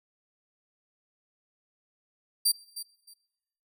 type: tone with echo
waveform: 20% pulse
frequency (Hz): 4699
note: D8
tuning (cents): 0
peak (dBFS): -15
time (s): 2.45-2.52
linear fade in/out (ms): 10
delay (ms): 310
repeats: 2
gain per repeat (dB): -14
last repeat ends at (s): 3.14
effects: noise-tail reverb RT60 1.0 s tail -22 dB re dry